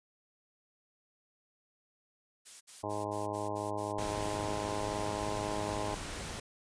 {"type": "noise bursts", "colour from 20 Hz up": "blue", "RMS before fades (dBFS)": -47, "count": 9, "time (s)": [2.45, 4.37], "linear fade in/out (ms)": 20, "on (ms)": 160, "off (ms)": 60}
{"type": "harmonic tone", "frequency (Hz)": 103.83, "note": "G#2", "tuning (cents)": 0, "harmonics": [1, 2, 3, 4, 5, 6, 7, 8, 9, 10], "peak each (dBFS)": [-43, -49, -42, -42, -45, -40, -48, -41, -44, -44], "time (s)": [2.83, 5.95], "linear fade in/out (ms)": 10}
{"type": "noise", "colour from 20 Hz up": "pink", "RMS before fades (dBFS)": -41, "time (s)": [3.98, 6.4], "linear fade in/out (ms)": 5}
{"effects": ["resampled to 22050 Hz"]}